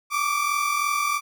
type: tone pair together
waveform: 30% pulse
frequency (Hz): 1148 / 1191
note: D6 / D6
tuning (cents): -40 / +24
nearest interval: minor second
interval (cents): 64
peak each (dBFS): -22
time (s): 0.1-1.21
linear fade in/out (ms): 50
effects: none